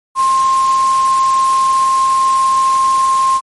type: tone in noise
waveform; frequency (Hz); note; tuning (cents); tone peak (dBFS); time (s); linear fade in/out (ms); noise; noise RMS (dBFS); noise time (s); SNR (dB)
sine; 1061; C6; +24; -9; 0.15-3.41; 50; white; -26; 0.15-3.41; +14
effects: MP3 48 kbps